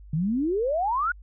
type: exponential sweep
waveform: sine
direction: up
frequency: 146.83 to 1490 Hz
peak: -22 dBFS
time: 0.13-1.12 s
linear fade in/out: 5 ms
effects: added 50 Hz sine -43 dBFS peak until 1.22 s